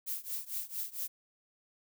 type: noise with tremolo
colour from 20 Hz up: violet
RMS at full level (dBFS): -35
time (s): 0.06-1.08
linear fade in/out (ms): 20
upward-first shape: triangle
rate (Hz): 4.4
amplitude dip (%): 95
effects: none